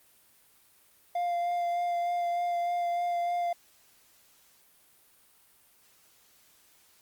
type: tone with vibrato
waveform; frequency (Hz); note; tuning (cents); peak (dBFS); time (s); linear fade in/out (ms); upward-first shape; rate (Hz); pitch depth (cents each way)
triangle; 698; F5; -1; -25; 1.15-3.53; 5; sine; 3.3; 13
effects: white hiss -62 dBFS RMS until 7.01 s + Opus 32 kbps